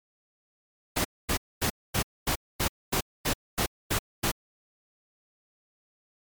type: noise bursts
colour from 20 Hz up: pink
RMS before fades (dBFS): -26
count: 11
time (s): 0.96-4.317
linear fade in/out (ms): 10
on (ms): 87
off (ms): 240
effects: MP3 96 kbps